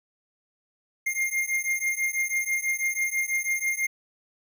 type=beating tone pair; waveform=square; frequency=2116 / 2122.1 Hz; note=C7 / C7; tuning=+19 / +24 cents; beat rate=6.1 Hz; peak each=-28 / -29 dBFS; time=1.06-3.87 s; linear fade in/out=10 ms; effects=none